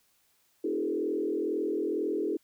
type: tone with frequency modulation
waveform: sine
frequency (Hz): 370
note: F#4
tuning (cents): 0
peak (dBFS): -27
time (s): 0.64-2.37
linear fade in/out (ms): 5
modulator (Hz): 42.1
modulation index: 1.8
effects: white hiss -69 dBFS RMS until 2.43 s